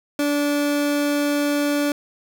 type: tone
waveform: 30% pulse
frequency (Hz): 290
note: D4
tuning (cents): -22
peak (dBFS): -16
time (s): 0.19-1.92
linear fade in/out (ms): 2
effects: none